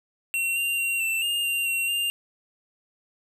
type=tone with pitch steps; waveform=square; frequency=2729 / 2777 / 2752 / 2678 / 2821 / 2778 / 2738 / 2797 Hz; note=F7 / F7 / F7 / E7 / F7 / F7 / F7 / F7; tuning=-41 / -10 / -26 / +27 / +17 / -10 / -35 / +2 cents; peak=-24 dBFS; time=0.34-2.1 s; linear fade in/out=0 ms; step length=220 ms; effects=none